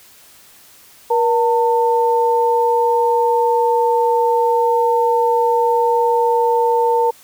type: tone pair together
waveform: sine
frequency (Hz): 476.7 / 899.9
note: A#4 / A5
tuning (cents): +39 / +39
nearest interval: major seventh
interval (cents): 1100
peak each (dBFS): -15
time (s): 1.1-7.11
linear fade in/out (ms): 10
effects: white hiss -46 dBFS RMS until 7.23 s